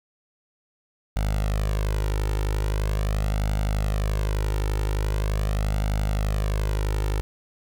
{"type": "tone with flanger", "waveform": "sawtooth", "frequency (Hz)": 51.6, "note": "G#1", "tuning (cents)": -10, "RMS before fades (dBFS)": -24, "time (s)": [1.16, 7.21], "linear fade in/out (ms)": 0, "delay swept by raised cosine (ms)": [1.4, 2.22], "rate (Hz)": 0.42, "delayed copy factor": 0.8, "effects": []}